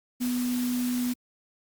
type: tone in noise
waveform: sine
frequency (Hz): 246.9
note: B3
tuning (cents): 0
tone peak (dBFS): -25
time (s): 0.2-1.14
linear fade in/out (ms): 20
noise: white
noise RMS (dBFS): -38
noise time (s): 0.2-1.14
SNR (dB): +10
effects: Opus 48 kbps